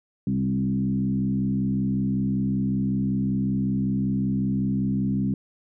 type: tone with frequency modulation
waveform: sine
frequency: 197.8 Hz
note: G3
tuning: 16 cents sharp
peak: -21 dBFS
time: 0.27-5.34 s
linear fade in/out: 2 ms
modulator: 65.3 Hz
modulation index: 1.1
effects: none